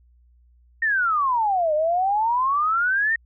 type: exponential two-way sweep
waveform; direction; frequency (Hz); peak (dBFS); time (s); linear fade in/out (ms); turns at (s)
sine; down then up; 1864.7 to 597 to 1864.7; -18; 0.82-3.16; 5; 1.74
effects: added 60 Hz sine -53 dBFS peak until 3.25 s